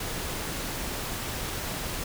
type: noise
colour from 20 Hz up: pink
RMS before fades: -33 dBFS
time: 0-2.04 s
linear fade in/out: 5 ms
effects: none